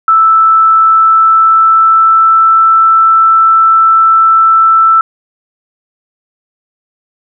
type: tone with pitch glide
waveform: sine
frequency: 1318.5 to 1326.1 Hz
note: E6 to E6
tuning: 0 to +10 cents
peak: -3 dBFS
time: 0.08-5.01 s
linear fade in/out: 2 ms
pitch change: +10 cents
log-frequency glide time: 0.82-2.59 s
effects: none